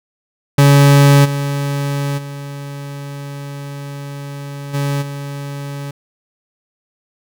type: tone with level steps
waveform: 40% pulse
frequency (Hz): 141.4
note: C#3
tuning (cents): +35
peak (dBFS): -5 / -16 / -25 / -15 / -23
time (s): 0.58-5.91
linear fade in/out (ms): 5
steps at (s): 1.24 / 2.17 / 4.73 / 5.01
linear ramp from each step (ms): 20
effects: none